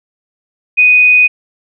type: tone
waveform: sine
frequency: 2489 Hz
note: D#7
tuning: in tune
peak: -4 dBFS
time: 0.77-1.28 s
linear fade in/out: 20 ms
effects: none